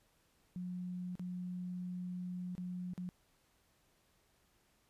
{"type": "tone with dropouts", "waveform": "sine", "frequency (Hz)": 180, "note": "F#3", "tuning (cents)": -47, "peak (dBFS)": -39, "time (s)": [0.56, 3.09], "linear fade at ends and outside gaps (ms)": 0, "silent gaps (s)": [[1.154, 1.195], [2.552, 2.58], [2.935, 2.978]], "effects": ["pink hiss -73 dBFS RMS until 4.89 s", "resampled to 32000 Hz"]}